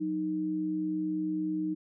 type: tone pair together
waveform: sine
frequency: 181.99 / 311.1 Hz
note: F#3 / D#4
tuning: -28 / 0 cents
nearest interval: major sixth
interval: 928 cents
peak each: -37 / -29 dBFS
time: 0-1.75 s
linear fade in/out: 20 ms
effects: none